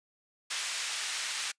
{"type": "band-pass noise", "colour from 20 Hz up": "pink", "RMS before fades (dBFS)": -35, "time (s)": [0.5, 1.52], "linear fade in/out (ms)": 10, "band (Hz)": [2000, 9200], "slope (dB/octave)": 12, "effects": ["noise-tail reverb RT60 0.1 s tail -24 dB re dry", "resampled to 22050 Hz"]}